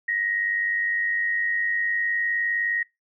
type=tone pair together; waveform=sine; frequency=1875.8 / 1975.5 Hz; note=A#6 / B6; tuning=+10 / 0 cents; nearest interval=minor second; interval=90 cents; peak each=-23 / -31 dBFS; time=0.08-2.83 s; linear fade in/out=5 ms; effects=noise-tail reverb RT60 0.2 s tail -23 dB re dry